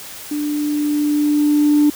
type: tone with level ramp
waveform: sine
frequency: 295.7 Hz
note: D4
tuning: 12 cents sharp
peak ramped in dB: -19 to -8 dBFS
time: 0.31-1.9 s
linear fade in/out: 5 ms
effects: tanh soft clip ceiling -6 dBFS + white hiss -34 dBFS RMS until 1.95 s